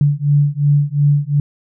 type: beating tone pair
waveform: sine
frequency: 143.4 / 146.2 Hz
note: D3 / D3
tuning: -41 / -7 cents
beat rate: 2.8 Hz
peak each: -14 dBFS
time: 0.01-1.4 s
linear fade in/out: 2 ms
effects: none